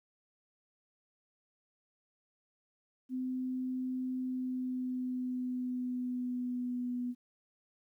sine tone with pitch glide, 256.1 to 246 Hz, C4 to B3, -37 to -7 cents, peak -33 dBFS, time 3.09-7.15 s, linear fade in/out 50 ms, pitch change -70 cents, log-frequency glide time 4.19-7.03 s, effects 12-bit

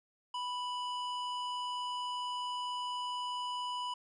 harmonic tone with a mistuned harmonic, 987.8 Hz, B5, in tune, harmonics 1 / 3 / 5 / 7 / 9, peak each -36 / -41 / -53 / -59 / -60 dBFS, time 0.34-3.94 s, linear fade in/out 5 ms, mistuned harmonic 5, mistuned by +22 cents, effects none

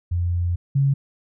sine tone pair in turn, 87.31 / 138.24 Hz, F2 / C#3, 0 / -4 cents, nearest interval minor sixth, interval 796 cents, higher second, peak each -19 / -15 dBFS, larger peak second, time 0.11-0.56 / 0.75-0.94 s, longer first, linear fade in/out 10 ms, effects none

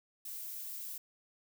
violet noise, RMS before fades -43 dBFS, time 0.25-0.98 s, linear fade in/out 5 ms, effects none

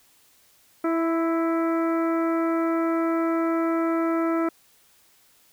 harmonic tone with a mistuned harmonic, 329.6 Hz, E4, in tune, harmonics 1 / 2 / 3 / 4 / 5 / 6 / 7, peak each -22 / -29 / -36 / -30 / -43 / -41 / -44 dBFS, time 0.84-4.49 s, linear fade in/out 5 ms, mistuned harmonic 3, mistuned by +20 cents, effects white hiss -59 dBFS RMS until 5.52 s

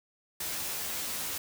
white noise with comb filter, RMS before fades -35 dBFS, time 0.4-1.38 s, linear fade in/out 5 ms, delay 13 ms, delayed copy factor +0.7, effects none

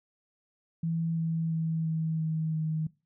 sine tone with pitch steps, 164.81 / 163.29 / 161.79 / 160.3 / 158.83 / 157.37 Hz, E3 / E3 / E3 / E3 / D#3 / D#3, 0 / -16 / -32 / -48 / +36 / +20 cents, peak -27 dBFS, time 0.83-2.87 s, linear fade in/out 5 ms, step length 340 ms, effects noise-tail reverb RT60 0.3 s tail -21 dB re dry

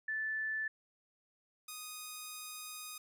sine / 5% pulse tone pair in turn, 1752 / 1242.4 Hz, A6 / D#6, -8 / -3 cents, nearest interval tritone, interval 595 cents, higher first, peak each -34 / -32 dBFS, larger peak second, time 0.08-0.68 / 1.68-2.98 s, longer second, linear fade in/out 5 ms, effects none

